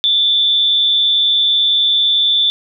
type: tone with amplitude modulation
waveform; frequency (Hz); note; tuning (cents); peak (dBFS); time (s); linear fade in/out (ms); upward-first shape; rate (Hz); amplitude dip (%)
sine; 3522; A7; +1; -8; 0.04-2.5; 0; sine; 209; 50
effects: none